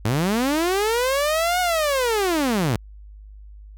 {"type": "linear two-way sweep", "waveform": "sawtooth", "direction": "up then down", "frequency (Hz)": [99.6, 735, 99.6], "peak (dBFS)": -15, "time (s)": [0.05, 2.76], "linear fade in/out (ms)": 0, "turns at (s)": 1.6, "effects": ["added 51 Hz sine -39 dBFS peak until 3.77 s"]}